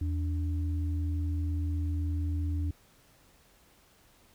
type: tone pair together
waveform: sine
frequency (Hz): 81.46 / 290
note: E2 / D4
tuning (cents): -20 / -22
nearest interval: octave + minor seventh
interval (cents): 2198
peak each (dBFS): -28 / -39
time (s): 0.01-2.71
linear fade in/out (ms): 5
effects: pink hiss -62 dBFS RMS until 4.34 s